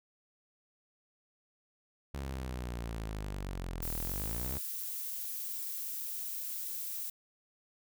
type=linear two-way sweep; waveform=sawtooth; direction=down then up; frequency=69.3 to 39.13 to 69.3 Hz; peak=-33 dBFS; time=2.14-4.58 s; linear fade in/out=0 ms; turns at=3.97 s
type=noise; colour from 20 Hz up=violet; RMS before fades=-39 dBFS; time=3.82-7.1 s; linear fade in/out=5 ms
effects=none